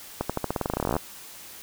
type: accelerating click train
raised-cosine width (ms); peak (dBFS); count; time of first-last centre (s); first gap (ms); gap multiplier
1; -11; 21; 0.21-0.965; 86; 0.9
effects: white hiss -44 dBFS RMS until 1.62 s